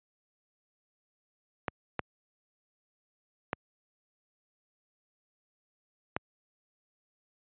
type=clicks; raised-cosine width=0.5 ms; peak=-14 dBFS; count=4; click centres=1.682 / 1.993 / 3.531 / 6.165 s; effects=high-pass 80 Hz 12 dB/octave + resampled to 8000 Hz